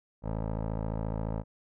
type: tone with low-pass filter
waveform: 15% pulse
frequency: 54.4 Hz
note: A1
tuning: 19 cents flat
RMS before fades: -33 dBFS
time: 0.22-1.44 s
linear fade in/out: 50 ms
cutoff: 800 Hz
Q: 1.5
effects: none